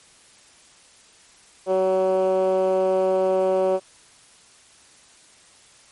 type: tone with band-pass filter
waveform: 10% pulse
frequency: 187.9 Hz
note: F#3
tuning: 27 cents sharp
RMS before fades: -20 dBFS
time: 1.66-3.8 s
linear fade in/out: 50 ms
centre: 480 Hz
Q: 6.3
effects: white hiss -52 dBFS RMS until 5.91 s + MP3 48 kbps